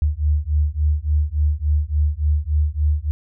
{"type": "beating tone pair", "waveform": "sine", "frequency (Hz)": [73.3, 76.8], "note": ["D2", "D#2"], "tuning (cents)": [-3, -22], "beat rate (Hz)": 3.5, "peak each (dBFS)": [-19, -19], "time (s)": [0.02, 3.11], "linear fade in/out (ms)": 0, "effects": []}